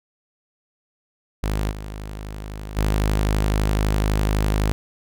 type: tone with level steps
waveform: sawtooth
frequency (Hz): 51.91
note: G#1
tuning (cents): 0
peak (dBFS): -17 / -27 / -14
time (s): 1.43-4.72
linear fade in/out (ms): 0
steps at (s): 1.7 / 2.76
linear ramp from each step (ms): 20
effects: none